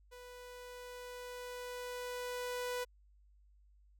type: tone with level ramp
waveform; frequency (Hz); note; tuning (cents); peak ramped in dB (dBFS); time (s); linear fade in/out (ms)
sawtooth; 493.9; B4; 0; -47 to -32; 0.11-2.85; 20
effects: added 50 Hz sine -62 dBFS peak until 3.99 s